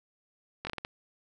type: slowing click train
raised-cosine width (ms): 0.3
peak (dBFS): -19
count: 6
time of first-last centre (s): 0.65-0.849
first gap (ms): 20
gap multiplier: 1.35
effects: none